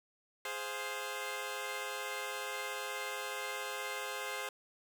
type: chord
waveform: 10% pulse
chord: F minor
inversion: first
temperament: equal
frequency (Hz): 415.3 / 523.3 / 698.5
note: Ab4 / C5 / F5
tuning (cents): 0 / 0 / 0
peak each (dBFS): -34 / -32 / -38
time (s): 0.45-4.49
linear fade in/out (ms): 2
effects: none